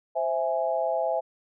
sine chord, C augmented, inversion none, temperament equal, 523.3 / 659.3 / 830.6 Hz, C5 / E5 / G#5, 0 / 0 / 0 cents, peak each -29 / -26 / -30 dBFS, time 0.15-1.21 s, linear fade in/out 20 ms, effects none

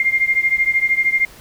sine beating tone pair, 2109 / 2122 Hz, C7 / C7, +13 / +24 cents, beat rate 13 Hz, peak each -16 / -18 dBFS, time 0-1.25 s, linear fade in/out 2 ms, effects pink hiss -43 dBFS RMS until 1.4 s

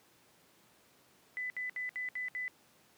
sine tone bursts, 2000 Hz, B6, 21 cents sharp, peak -35 dBFS, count 6, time 1.37-2.48 s, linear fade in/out 0 ms, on 130 ms, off 66 ms, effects pink hiss -65 dBFS RMS until 2.97 s + high-pass 150 Hz 12 dB/octave

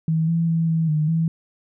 sine tone with pitch steps, 160.6 / 166.4 / 164.3 / 162.4 / 153 / 163.3 Hz, E3 / E3 / E3 / E3 / D#3 / E3, -45 / +17 / -5 / -26 / -29 / -16 cents, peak -17 dBFS, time 0.08-1.28 s, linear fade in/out 2 ms, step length 200 ms, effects none

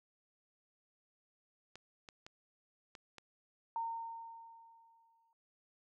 clicks, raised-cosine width 0.2 ms, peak -33 dBFS, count 5, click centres 1.756 / 2.088 / 2.265 / 2.952 / 3.183 s
sine tone with exponential decay, 916 Hz, A#5, 31 cents flat, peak -34 dBFS, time 3.76-5.33 s, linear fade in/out 1 ms, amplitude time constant 340 ms
effects none

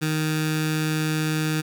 15% pulse tone with notch filter, 155.56 Hz, D#3, in tune, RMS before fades -24 dBFS, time 0.01-1.62 s, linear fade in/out 20 ms, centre 600 Hz, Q 0.74, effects none

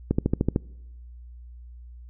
click train, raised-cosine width 3 ms, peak -8 dBFS, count 7, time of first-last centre 0.11-0.561 s, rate 13.3 Hz, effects noise-tail reverb RT60 1.0 s tail -25 dB re dry + added 60 Hz sine -41 dBFS peak until 2.09 s

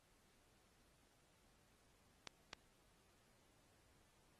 clicks, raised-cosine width 0.2 ms, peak -30 dBFS, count 2, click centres 2.273 / 2.532 s, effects pink hiss -75 dBFS RMS until 4.39 s + AAC 32 kbps

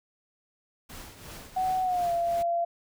pink noise with tremolo, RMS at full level -42 dBFS, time 0.89-2.43 s, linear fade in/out 10 ms, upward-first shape triangle, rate 2.8 Hz, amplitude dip 65%
sine tone with pitch glide, 747 to 685 Hz, F#5 to F5, +16 to -34 cents, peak -24 dBFS, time 1.56-2.65 s, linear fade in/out 10 ms, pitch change -150 cents, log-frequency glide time 1.83-2.12 s
effects none

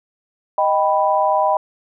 sine chord, Eb augmented, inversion none, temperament equal, 622.3 / 784 / 987.8 Hz, Eb5 / G5 / B5, 0 / 0 / 0 cents, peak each -18 dBFS, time 0.58-1.57 s, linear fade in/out 2 ms, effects none

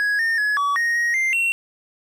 triangle tone with pitch steps, 1666 / 1823 / 1692 / 1139 / 1867 / 1883 / 2093 / 2726 Hz, G#6 / A#6 / G#6 / C#6 / A#6 / A#6 / C7 / F7, +5 / -39 / +32 / +47 / +2 / +17 / 0 / -43 cents, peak -16 dBFS, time 0-1.52 s, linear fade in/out 0 ms, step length 190 ms, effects none

